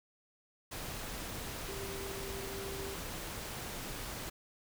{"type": "tone in noise", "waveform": "sine", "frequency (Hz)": 392, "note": "G4", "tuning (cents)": 0, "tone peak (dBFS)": -43, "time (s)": [1.68, 2.95], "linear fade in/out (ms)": 10, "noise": "pink", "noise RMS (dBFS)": -42, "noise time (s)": [0.71, 4.3], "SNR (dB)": -4, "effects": []}